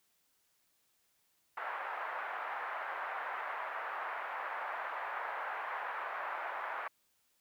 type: band-pass noise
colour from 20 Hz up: pink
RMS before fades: -40 dBFS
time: 1.57-6.88 s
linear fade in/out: 5 ms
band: 720 to 1800 Hz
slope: 24 dB/octave
effects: white hiss -75 dBFS RMS until 7.4 s